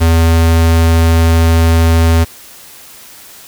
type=tone; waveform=square; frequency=82.41 Hz; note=E2; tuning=in tune; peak=-7 dBFS; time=0-2.25 s; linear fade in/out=20 ms; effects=white hiss -36 dBFS RMS until 3.47 s